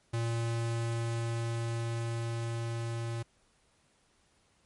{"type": "tone with level ramp", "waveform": "square", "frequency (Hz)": 116, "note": "A#2", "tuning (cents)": -8, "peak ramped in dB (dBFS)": [-30, -34], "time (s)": [0.13, 3.23], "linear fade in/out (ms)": 10, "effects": ["pink hiss -69 dBFS RMS until 4.65 s", "MP3 48 kbps"]}